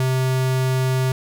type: tone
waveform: square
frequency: 130 Hz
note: C3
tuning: 11 cents flat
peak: -18 dBFS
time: 0-1.12 s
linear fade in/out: 2 ms
effects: none